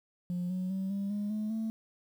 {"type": "tone with pitch steps", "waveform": "sine", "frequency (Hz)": [177.6, 184.29, 191.23, 198.43, 205.9, 213.7, 221.7], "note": ["F3", "F#3", "G3", "G3", "G#3", "G#3", "A3"], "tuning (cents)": [29, -7, -43, 21, -15, 50, 13], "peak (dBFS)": -29, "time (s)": [0.3, 1.7], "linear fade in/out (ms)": 0, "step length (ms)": 200, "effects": ["tanh soft clip ceiling -29 dBFS", "10-bit"]}